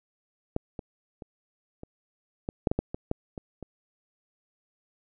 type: clicks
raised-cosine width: 2 ms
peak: -13 / -22 / -27 / -27 / -17 / -8 / -11 / -12 / -19 / -13 / -23 / -25 dBFS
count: 12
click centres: 0.564 / 0.792 / 1.222 / 1.834 / 2.489 / 2.672 / 2.715 / 2.79 / 2.945 / 3.114 / 3.378 / 3.627 s
effects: none